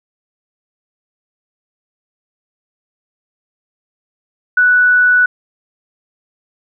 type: tone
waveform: sine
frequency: 1480 Hz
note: F#6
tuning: in tune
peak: -7 dBFS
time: 4.57-5.26 s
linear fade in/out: 5 ms
effects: none